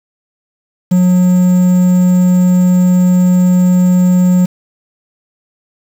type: tone with quantisation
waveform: triangle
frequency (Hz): 180.8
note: F#3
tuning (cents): -40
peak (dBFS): -4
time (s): 0.91-4.46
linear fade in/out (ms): 10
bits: 5
effects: none